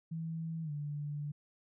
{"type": "tone with pitch glide", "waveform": "sine", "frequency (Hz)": [162.9, 146.81], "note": ["E3", "D3"], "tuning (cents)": [-20, 0], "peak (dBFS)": -36, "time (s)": [0.11, 1.32], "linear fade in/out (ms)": 10, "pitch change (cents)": -180, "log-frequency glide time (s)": [0.63, 0.71], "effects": []}